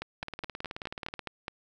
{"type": "two click trains", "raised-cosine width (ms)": 0.3, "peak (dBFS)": [-19, -21], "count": [8, 19], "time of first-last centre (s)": [[0.02, 1.481], [0.23, 1.193]], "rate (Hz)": [4.79, 18.7], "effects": []}